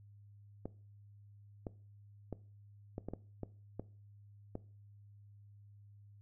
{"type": "clicks", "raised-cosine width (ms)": 2, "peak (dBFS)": -27, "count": 9, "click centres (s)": [0.656, 1.668, 2.327, 2.981, 3.086, 3.136, 3.433, 3.796, 4.554], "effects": ["noise-tail reverb RT60 0.4 s tail -19 dB re dry", "added 102 Hz sine -56 dBFS peak until 6.21 s"]}